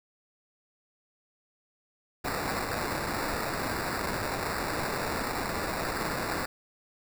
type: noise with sample-and-hold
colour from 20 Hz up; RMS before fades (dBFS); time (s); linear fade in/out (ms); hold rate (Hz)
white; -32; 2.24-6.46; 10; 3150
effects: none